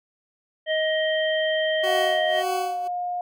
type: harmonic tone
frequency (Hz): 628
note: D#5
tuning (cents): +16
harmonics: 1 / 3 / 5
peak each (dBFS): -22 / -27 / -29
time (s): 0.66-2.44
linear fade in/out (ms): 50
type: tone with tremolo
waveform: 20% pulse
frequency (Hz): 374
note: F#4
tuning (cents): +19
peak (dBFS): -20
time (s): 1.83-2.88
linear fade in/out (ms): 10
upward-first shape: sine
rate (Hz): 1.8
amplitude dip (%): 90
type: tone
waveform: sine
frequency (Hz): 713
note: F5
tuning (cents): +36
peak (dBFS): -25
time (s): 1.87-3.21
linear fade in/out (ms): 2
effects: none